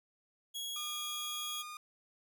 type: tone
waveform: sawtooth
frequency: 3322 Hz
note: G#7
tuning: in tune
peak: -35 dBFS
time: 0.54-1.63 s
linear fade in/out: 20 ms
type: tone with pitch glide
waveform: sawtooth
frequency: 1212 to 1219 Hz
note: D#6 to D#6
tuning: -46 to -36 cents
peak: -40 dBFS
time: 0.76-1.77 s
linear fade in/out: 2 ms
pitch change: +10 cents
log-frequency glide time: 1.11-1.49 s
effects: none